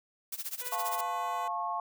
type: noise with tremolo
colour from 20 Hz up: blue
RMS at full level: -35 dBFS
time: 0.32-1.01 s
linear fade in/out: 5 ms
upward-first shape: sine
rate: 15 Hz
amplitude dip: 90%
type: tone with pitch glide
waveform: 10% pulse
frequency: 494 to 500.3 Hz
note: B4 to B4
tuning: 0 to +22 cents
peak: -34 dBFS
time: 0.61-1.48 s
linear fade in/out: 5 ms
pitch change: +22 cents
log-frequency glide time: 0.78-1.17 s
type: chord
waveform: sine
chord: F augmented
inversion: none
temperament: just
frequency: 698.5 / 873.1 / 1091.3 Hz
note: F5 / A5 / C#6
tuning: 0 / -14 / -27 cents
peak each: -36 / -36 / -34 dBFS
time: 0.72-1.8 s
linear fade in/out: 2 ms
effects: none